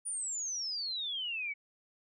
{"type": "exponential sweep", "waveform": "sine", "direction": "down", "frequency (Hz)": [9650, 2217], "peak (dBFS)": -34, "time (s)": [0.05, 1.54], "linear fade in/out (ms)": 20, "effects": []}